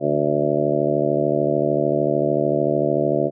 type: harmonic tone with a mistuned harmonic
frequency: 73.4 Hz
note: D2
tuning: in tune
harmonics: 2 / 3 / 4 / 5 / 6 / 7 / 8 / 9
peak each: -27 / -29 / -25 / -23 / -30 / -26 / -23 / -24 dBFS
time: 0-3.31 s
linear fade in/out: 50 ms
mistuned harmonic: 2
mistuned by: -45 cents
effects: none